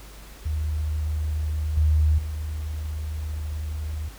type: tone with level steps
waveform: sine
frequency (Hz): 76.8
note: D#2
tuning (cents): -22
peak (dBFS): -23 / -16 / -27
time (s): 0.45-4.09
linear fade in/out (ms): 10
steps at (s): 1.77 / 2.18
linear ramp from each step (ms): 5
effects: added 50 Hz sine -42 dBFS peak until 4.18 s + pink hiss -47 dBFS RMS until 4.18 s